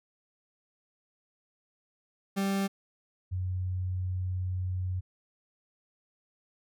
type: tone pair in turn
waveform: 40% pulse / sine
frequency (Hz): 196 / 91.86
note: G3 / F#2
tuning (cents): 0 / -12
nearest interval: octave + minor second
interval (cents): 1312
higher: first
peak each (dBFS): -26 / -29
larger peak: first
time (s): 2.36-2.68 / 3.31-5.01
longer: second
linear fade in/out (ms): 20
effects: none